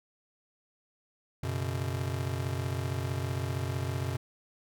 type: chord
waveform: square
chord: F# suspended fourth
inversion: none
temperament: just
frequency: 92.5 / 123.33 / 138.75 Hz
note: F#2 / B2 / C#3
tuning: 0 / -2 / +2 cents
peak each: -35 / -35 / -38 dBFS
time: 1.43-4.17 s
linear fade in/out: 5 ms
effects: none